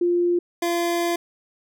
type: tone pair in turn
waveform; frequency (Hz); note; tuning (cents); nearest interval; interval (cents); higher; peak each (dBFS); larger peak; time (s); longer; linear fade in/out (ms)
sine / 25% pulse; 349.6 / 343.2; F4 / F4; +2 / -30; unison; 32; first; -17; neither; 0.01-0.39 / 0.62-1.16; second; 5
effects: none